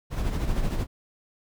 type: noise with tremolo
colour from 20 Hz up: brown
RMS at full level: -24 dBFS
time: 0.1-0.87 s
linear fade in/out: 50 ms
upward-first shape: sine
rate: 13 Hz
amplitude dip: 50%
effects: none